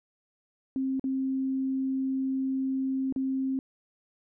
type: tone with dropouts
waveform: sine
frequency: 265.4 Hz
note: C4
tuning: 25 cents sharp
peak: -26 dBFS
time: 0.76-3.59 s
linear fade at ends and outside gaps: 1 ms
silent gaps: 0.996-1.041 / 3.125-3.161 s
effects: none